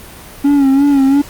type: tone with vibrato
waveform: triangle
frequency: 277.2 Hz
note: C#4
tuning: in tune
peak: -5 dBFS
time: 0.44-1.22 s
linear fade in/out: 10 ms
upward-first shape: sine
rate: 2.9 Hz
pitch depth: 63 cents each way
effects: pink hiss -34 dBFS RMS until 1.29 s + Opus 32 kbps